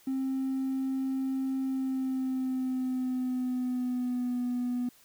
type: tone with pitch glide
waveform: triangle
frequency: 265.3 to 246.1 Hz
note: C4 to B3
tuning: +24 to -6 cents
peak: -25 dBFS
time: 0.07-4.89 s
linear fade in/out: 5 ms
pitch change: -130 cents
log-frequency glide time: 1.62-4.4 s
effects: tanh soft clip ceiling -24 dBFS + white hiss -60 dBFS RMS until 5.04 s